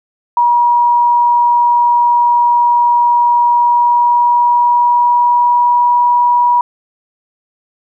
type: tone with pitch glide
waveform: sine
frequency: 958 to 967.5 Hz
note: A#5 to B5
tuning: +47 to -36 cents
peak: -7 dBFS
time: 0.37-6.61 s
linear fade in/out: 2 ms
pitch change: +17 cents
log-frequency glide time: 3.49-5.97 s
effects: none